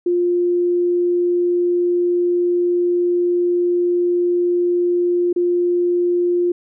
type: tone with dropouts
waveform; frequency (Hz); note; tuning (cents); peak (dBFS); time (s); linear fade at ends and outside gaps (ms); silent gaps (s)
sine; 351.7; F4; +12; -14; 0.06-6.52; 5; 5.329-5.361
effects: none